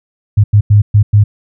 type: tone bursts at uneven times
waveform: sine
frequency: 103.83 Hz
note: G#2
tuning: in tune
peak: -3 dBFS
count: 5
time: 0.37-0.44 / 0.53-0.61 / 0.7-0.82 / 0.94-1.03 / 1.13-1.24 s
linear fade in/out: 10 ms
effects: none